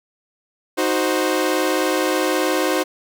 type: chord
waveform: sawtooth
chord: C diminished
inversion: first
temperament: equal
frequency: 311.1 / 370 / 523.3 Hz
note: Eb4 / Gb4 / C5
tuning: 0 / 0 / 0 cents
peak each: -18 dBFS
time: 0.77-2.84 s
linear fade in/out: 20 ms
effects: none